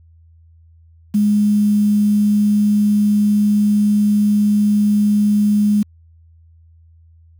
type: tone with quantisation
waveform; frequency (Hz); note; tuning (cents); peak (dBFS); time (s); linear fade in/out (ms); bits
sine; 207.7; G#3; 0; -11; 1.14-5.83; 10; 6
effects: added 82 Hz sine -45 dBFS peak until 7.39 s